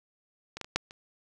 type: clicks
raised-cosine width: 0.2 ms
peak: -21 / -18 / -27 / -8 / -29 dBFS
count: 5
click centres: 0.57 / 0.613 / 0.645 / 0.76 / 0.909 s
effects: none